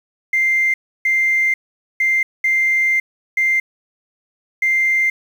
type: tone bursts at uneven times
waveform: sine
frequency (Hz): 2093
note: C7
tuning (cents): 0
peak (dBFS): -12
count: 6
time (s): 0.33-0.74 / 1.05-1.54 / 2-2.23 / 2.44-3 / 3.37-3.6 / 4.62-5.1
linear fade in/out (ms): 5
effects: tanh soft clip ceiling -9 dBFS + 7-bit